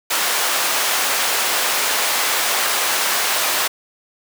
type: high-pass noise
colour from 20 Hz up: pink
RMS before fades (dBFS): -19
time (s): 0.1-3.68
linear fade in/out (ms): 10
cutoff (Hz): 780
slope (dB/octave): 12
effects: none